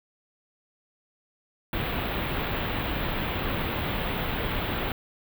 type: band-stop noise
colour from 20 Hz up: pink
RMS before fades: -29 dBFS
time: 1.73-4.92 s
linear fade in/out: 2 ms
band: 3700 to 15000 Hz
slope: 48 dB/octave
effects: none